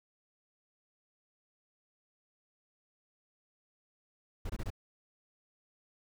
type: noise bursts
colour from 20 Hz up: brown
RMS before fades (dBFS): -36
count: 4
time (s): 4.45-4.703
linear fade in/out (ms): 5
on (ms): 46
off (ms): 23
effects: none